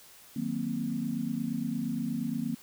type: chord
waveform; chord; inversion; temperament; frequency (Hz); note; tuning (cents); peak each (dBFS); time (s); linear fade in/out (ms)
sine; C half-diminished seventh; first; equal; 155.56 / 185 / 233.1 / 261.6; Eb3 / Gb3 / Bb3 / C4; 0 / 0 / 0 / 0; -38 / -38 / -32 / -35; 0.36-2.55; 5
effects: white hiss -54 dBFS RMS until 2.62 s